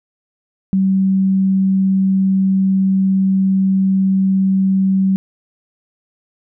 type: tone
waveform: sine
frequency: 191.6 Hz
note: G3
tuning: 39 cents flat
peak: -11 dBFS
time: 0.73-5.16 s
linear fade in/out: 0 ms
effects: none